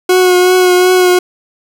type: tone with vibrato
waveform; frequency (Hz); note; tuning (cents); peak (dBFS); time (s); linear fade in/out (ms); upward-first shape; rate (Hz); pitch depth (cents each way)
40% pulse; 364.5; F#4; -26; -5; 0.09-1.19; 5; triangle; 2.7; 24
effects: none